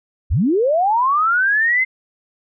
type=linear sweep; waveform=sine; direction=up; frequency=46.25 to 2093 Hz; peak=-13 dBFS; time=0.3-1.85 s; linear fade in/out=20 ms; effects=none